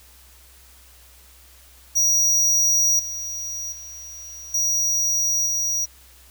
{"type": "tone with level steps", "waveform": "square", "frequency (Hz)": 5770, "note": "F#8", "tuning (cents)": -44, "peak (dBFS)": [-16, -28, -36, -19, -21], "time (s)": [1.95, 5.86], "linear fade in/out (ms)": 20, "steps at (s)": [2.99, 3.72, 4.54, 5.46], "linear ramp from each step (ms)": 5, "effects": ["added 63 Hz sine -51 dBFS peak until 6.3 s", "white hiss -51 dBFS RMS until 6.3 s"]}